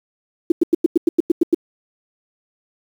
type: tone bursts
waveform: sine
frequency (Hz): 335.9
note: E4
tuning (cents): +33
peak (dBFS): -8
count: 10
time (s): 0.5-1.546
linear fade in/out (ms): 5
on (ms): 20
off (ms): 94
effects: 7-bit